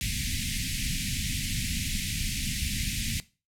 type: band-stop noise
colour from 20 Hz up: pink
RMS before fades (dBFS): -30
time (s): 0.01-3.2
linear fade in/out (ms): 0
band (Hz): 250 to 2000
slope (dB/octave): 48
effects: noise-tail reverb RT60 0.3 s tail -18 dB re dry + low-pass 12000 Hz 12 dB/octave